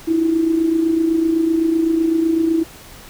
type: tone with amplitude modulation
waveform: sine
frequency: 326.6 Hz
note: E4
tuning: 16 cents flat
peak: -11 dBFS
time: 0.07-2.64 s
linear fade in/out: 20 ms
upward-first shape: sine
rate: 27.9 Hz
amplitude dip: 55%
effects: pink hiss -40 dBFS RMS until 3.09 s

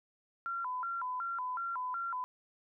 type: tone with vibrato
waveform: sine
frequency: 1174.7 Hz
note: D6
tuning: in tune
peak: -34 dBFS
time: 0.46-2.24 s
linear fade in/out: 0 ms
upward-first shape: square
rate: 2.7 Hz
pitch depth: 270 cents each way
effects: none

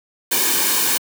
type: noise with comb filter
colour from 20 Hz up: white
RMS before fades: -18 dBFS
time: 0.31-0.98 s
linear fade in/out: 10 ms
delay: 1.5 ms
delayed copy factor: -0.65
effects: high-pass 200 Hz 12 dB/octave

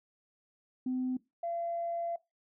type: tone pair in turn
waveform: sine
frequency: 255.4 / 681.8 Hz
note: C4 / F5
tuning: -42 / -42 cents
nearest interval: octave + perfect fourth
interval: 1700 cents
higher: second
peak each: -29 / -32 dBFS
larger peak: first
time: 0.86-1.17 / 1.43-2.16 s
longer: second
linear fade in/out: 5 ms
effects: noise-tail reverb RT60 0.2 s tail -19 dB re dry + tanh soft clip ceiling -26 dBFS

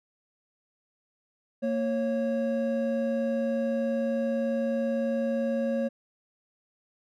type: tone pair together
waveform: triangle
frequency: 230.8 / 549 Hz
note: A#3 / C#5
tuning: -17 / -17 cents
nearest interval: octave + minor third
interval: 1500 cents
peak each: -26 dBFS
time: 1.62-5.89 s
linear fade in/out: 20 ms
effects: none

